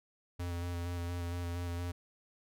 square tone with vibrato, 87 Hz, F2, 6 cents flat, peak -36 dBFS, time 0.39-1.92 s, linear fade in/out 10 ms, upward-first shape square, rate 4.3 Hz, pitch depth 17 cents each way, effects none

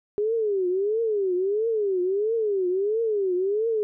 sine tone with vibrato, 405.5 Hz, G#4, 41 cents flat, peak -21 dBFS, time 0.18-3.83 s, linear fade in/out 0 ms, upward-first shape triangle, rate 1.5 Hz, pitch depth 240 cents each way, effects none

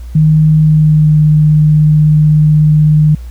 sine tone with pitch glide, 155.56 to 152.71 Hz, D#3 to D#3, 0 to -32 cents, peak -4 dBFS, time 0.15-3.15 s, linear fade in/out 5 ms, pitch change -32 cents, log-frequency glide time 0.56-1.17 s, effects added 60 Hz sine -23 dBFS peak until 3.3 s + pink hiss -45 dBFS RMS until 3.3 s

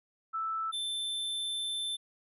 sine / square tone pair in turn, 1318.5 / 3541 Hz, E6 / A7, 0 / +10 cents, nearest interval octave + perfect fourth, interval 1710 cents, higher second, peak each -31 / -33 dBFS, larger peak first, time 0.33-0.72 / 0.72-1.97 s, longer second, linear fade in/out 20 ms, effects resampled to 32000 Hz

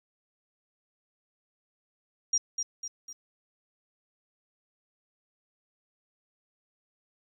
sine tone with echo, 5700 Hz, F8, 34 cents sharp, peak -22 dBFS, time 2.33-2.38 s, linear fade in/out 5 ms, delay 250 ms, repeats 3, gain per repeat -6 dB, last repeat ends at 3.13 s, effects 10-bit

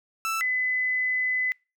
30% pulse / sine tone pair in turn, 1324 / 2012 Hz, E6 / B6, +7 / +32 cents, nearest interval perfect fifth, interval 725 cents, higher second, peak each -23 dBFS, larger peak neither, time 0.25-0.41 / 0.41-1.52 s, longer second, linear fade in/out 0 ms, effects noise-tail reverb RT60 0.3 s tail -26 dB re dry

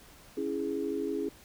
sine chord, C# minor, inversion none, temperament equal, 277.2 / 329.6 / 415.3 Hz, C#4 / E4 / G#4, 0 / 0 / 0 cents, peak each -35 / -35 / -33 dBFS, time 0.37-1.29 s, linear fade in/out 5 ms, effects pink hiss -55 dBFS RMS until 1.44 s

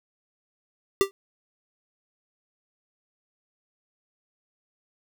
square tone with exponential decay, 392.7 Hz, G4, 3 cents sharp, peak -13 dBFS, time 1.01-1.11 s, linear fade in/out 0 ms, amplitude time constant 20 ms, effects none

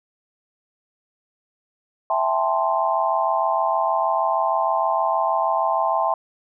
sine chord, A minor seventh, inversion second, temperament equal with one note detuned, 659.3 / 793.6 / 880 / 1046.5 Hz, E5 / G5 / A5 / C6, 0 / +21 / 0 / 0 cents, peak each -23 / -24 / -24 / -23 dBFS, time 2.1-6.14 s, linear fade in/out 2 ms, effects none

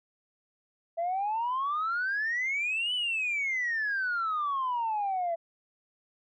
sine exponential two-way sweep, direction up then down, 660 to 3022 to 660 Hz, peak -26 dBFS, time 0.97-5.36 s, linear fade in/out 20 ms, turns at 2.94 s, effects tanh soft clip ceiling -24 dBFS

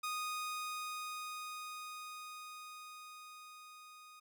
sawtooth tone with level ramp, 1240 Hz, D#6, 6 cents flat, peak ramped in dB -33 to -51 dBFS, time 0.03-4.2 s, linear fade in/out 10 ms, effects none

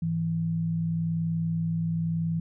sine tone pair together, 103.89 / 164.81 Hz, G#2 / E3, +1 / 0 cents, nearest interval minor sixth, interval 799 cents, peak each -35 / -25 dBFS, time 0.02-2.4 s, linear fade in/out 5 ms, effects none

